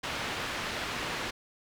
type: low-pass noise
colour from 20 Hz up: white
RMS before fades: -35 dBFS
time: 0.03-1.31 s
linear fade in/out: 10 ms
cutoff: 2800 Hz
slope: 12 dB/octave
effects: none